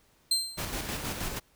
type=tone with exponential decay; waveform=30% pulse; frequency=4142 Hz; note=C8; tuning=18 cents flat; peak=-18 dBFS; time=0.31-0.73 s; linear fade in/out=5 ms; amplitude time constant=90 ms
type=noise with tremolo; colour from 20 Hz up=pink; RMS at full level=-33 dBFS; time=0.57-1.4 s; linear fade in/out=20 ms; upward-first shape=square; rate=6.3 Hz; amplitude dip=40%
effects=pink hiss -65 dBFS RMS until 1.55 s